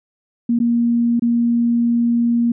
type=tone with dropouts; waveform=sine; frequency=235.8 Hz; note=A#3; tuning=20 cents sharp; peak=-13 dBFS; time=0.49-2.52 s; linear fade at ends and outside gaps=5 ms; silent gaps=0.59-0.6 / 1.196-1.221 s; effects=none